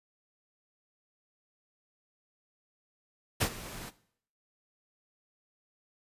pink noise with ADSR envelope, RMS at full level -26 dBFS, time 3.4-3.91 s, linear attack 16 ms, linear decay 74 ms, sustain -17 dB, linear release 29 ms, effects noise-tail reverb RT60 0.6 s tail -17 dB re dry + resampled to 32000 Hz

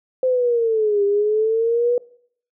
sine linear two-way sweep, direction down then up, 519 to 400 to 490.1 Hz, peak -15 dBFS, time 0.23-1.98 s, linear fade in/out 2 ms, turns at 1.04 s, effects noise-tail reverb RT60 0.6 s tail -22 dB re dry

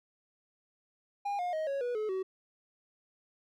triangle tone with pitch steps, 810 / 713.3 / 628.2 / 553.2 / 487.2 / 429.1 / 377.9 Hz, G#5 / F5 / D#5 / C#5 / B4 / A4 / F#4, -43 / +36 / +16 / -4 / -24 / -43 / +37 cents, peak -29 dBFS, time 1.25-2.23 s, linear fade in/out 10 ms, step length 140 ms, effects none

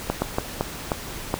slowing click train, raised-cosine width 1 ms, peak -7 dBFS, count 6, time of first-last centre 0.1-1.341 s, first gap 120 ms, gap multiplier 1.37, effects pink hiss -35 dBFS RMS until 1.39 s

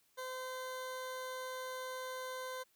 20% pulse tone, 514 Hz, C5, 31 cents flat, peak -36 dBFS, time 0.17-2.64 s, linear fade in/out 20 ms, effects white hiss -73 dBFS RMS until 2.75 s

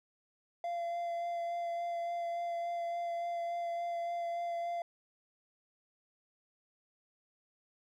triangle tone with vibrato, 687 Hz, F5, 29 cents flat, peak -32 dBFS, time 0.64-4.82 s, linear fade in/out 2 ms, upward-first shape sine, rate 3.5 Hz, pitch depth 12 cents each way, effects none

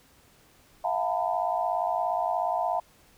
sine tone cluster, 656 / 713 / 813 / 904 / 997 Hz, E5 / F5 / G#5 / A5 / B5, -9 / +36 / -37 / +47 / +16 cents, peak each -31 / -28 / -35 / -31 / -35 dBFS, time 0.84-2.8 s, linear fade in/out 5 ms, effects pink hiss -59 dBFS RMS until 3.17 s

